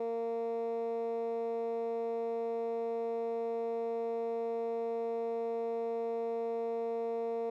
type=tone with band-pass filter; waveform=15% pulse; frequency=230.5 Hz; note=A#3; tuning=19 cents flat; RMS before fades=-35 dBFS; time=0-7.5 s; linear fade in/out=5 ms; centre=500 Hz; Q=3.4; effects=none